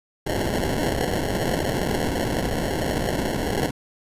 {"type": "noise with sample-and-hold", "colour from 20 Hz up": "white", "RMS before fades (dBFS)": -24, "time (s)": [0.26, 3.71], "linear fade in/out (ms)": 10, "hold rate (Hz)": 1225, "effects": ["resampled to 32000 Hz"]}